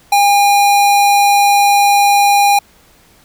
square tone, 810 Hz, G#5, 43 cents flat, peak -8 dBFS, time 0.12-2.59 s, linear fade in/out 5 ms, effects pink hiss -48 dBFS RMS until 3.24 s

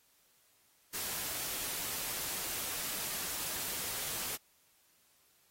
white noise, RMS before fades -38 dBFS, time 0.93-4.37 s, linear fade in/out 20 ms, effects white hiss -69 dBFS RMS until 5.5 s + AAC 48 kbps

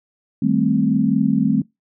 sine chord, A half-diminished seventh, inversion second, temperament equal, 155.56 / 196 / 220 / 261.6 Hz, Eb3 / G3 / A3 / C4, 0 / 0 / 0 / 0 cents, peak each -23 / -20 / -19 / -19 dBFS, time 0.42-1.62 s, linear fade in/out 5 ms, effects noise-tail reverb RT60 0.2 s tail -25 dB re dry

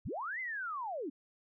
sine linear two-way sweep, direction up then down, 36.71 to 2093 to 247 Hz, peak -36 dBFS, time 0.05-1.1 s, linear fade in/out 10 ms, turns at 0.4 s, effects none

